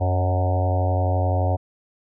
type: harmonic tone with a mistuned harmonic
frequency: 91.7 Hz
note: F#2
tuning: 15 cents flat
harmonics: 1 / 3 / 4 / 5 / 6 / 7 / 8 / 9 / 10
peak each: -19 / -32 / -36 / -36 / -29 / -30 / -28 / -36 / -37 dBFS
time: 0-1.57 s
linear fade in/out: 20 ms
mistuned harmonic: 7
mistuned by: -31 cents
effects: none